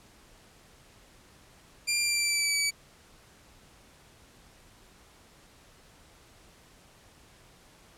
15% pulse tone with pitch glide, 2385 to 2290 Hz, D7 to D7, +26 to -44 cents, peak -18 dBFS, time 1.87-2.71 s, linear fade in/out 20 ms, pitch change -70 cents, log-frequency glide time 2-2.57 s, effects pink hiss -57 dBFS RMS until 7.97 s + low-pass 11000 Hz 12 dB/octave

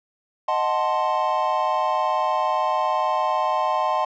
triangle chord, D# diminished seventh, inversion none, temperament equal, 622.3 / 740 / 880 / 1046.5 Hz, D#5 / F#5 / A5 / C6, 0 / 0 / 0 / 0 cents, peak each -24 / -24 / -23 / -22 dBFS, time 0.48-4.05 s, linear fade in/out 5 ms, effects resampled to 16000 Hz

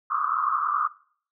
white band-pass noise, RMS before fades -25 dBFS, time 0.1-0.88 s, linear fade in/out 10 ms, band 1100 to 1300 Hz, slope 96 dB/octave, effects noise-tail reverb RT60 0.5 s tail -20 dB re dry

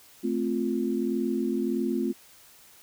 sine chord, F major, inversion first, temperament equal, 220 / 261.6 / 349.2 Hz, A3 / C4 / F4, 0 / 0 / 0 cents, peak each -29 dBFS, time 0.23-2.13 s, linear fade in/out 20 ms, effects white hiss -54 dBFS RMS until 2.82 s

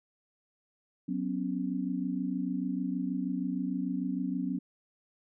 sine chord, F# suspended fourth, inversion none, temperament equal with one note detuned, 185 / 250.7 / 277.2 Hz, F#3 / B3 / C#4, 0 / +26 / 0 cents, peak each -34 dBFS, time 1.08-4.59 s, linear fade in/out 10 ms, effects none

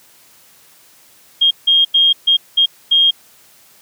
sine tone bursts at uneven times, 3234 Hz, G#7, 47 cents flat, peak -8 dBFS, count 6, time 1.41-1.51 / 1.67-1.85 / 1.94-2.13 / 2.27-2.37 / 2.57-2.66 / 2.91-3.11 s, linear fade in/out 10 ms, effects white hiss -48 dBFS RMS until 3.81 s + high-pass 80 Hz 12 dB/octave

